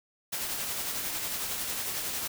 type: noise with tremolo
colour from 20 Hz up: white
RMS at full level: -32 dBFS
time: 0.32-2.28 s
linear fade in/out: 10 ms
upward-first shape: triangle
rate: 11 Hz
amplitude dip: 35%
effects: none